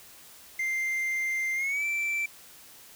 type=tone with pitch glide; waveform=triangle; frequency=2093 to 2336 Hz; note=C7 to D7; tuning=0 to -10 cents; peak=-25 dBFS; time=0.59-2.26 s; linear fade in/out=5 ms; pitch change=+190 cents; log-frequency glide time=1.55-1.85 s; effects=white hiss -51 dBFS RMS until 2.95 s